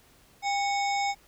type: harmonic tone with a mistuned harmonic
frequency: 739 Hz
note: F#5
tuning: 2 cents flat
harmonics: 1 / 3 / 5 / 7 / 9 / 10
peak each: -26 / -32 / -40 / -38 / -44 / -44 dBFS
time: 0.42-1.15 s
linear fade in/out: 50 ms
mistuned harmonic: 1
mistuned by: +140 cents
effects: pink hiss -59 dBFS RMS until 1.27 s